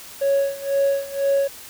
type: tone with tremolo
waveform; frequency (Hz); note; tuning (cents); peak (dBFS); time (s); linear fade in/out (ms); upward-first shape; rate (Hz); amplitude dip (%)
triangle; 554.4; C#5; 0; -12; 0.21-1.48; 10; sine; 2; 90
effects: tanh soft clip ceiling -11 dBFS + white hiss -40 dBFS RMS until 1.69 s